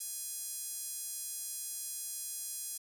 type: tone with high-pass filter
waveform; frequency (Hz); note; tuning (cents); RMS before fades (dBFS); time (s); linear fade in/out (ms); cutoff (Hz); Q
5% pulse; 831; G#5; +1; -41; 0-2.78; 10; 8500; 0.86
effects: 10-bit